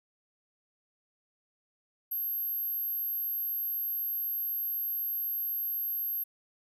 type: tone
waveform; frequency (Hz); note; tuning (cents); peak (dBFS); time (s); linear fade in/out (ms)
sine; 12544; G9; 0; -30; 2.11-6.24; 10
effects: none